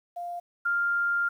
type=tone pair in turn; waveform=sine; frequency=699 / 1398 Hz; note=F5 / F6; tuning=+1 / +1 cents; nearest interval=octave; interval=1200 cents; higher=second; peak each=-32 / -23 dBFS; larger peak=second; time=0.16-0.4 / 0.65-1.29 s; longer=second; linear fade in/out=10 ms; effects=10-bit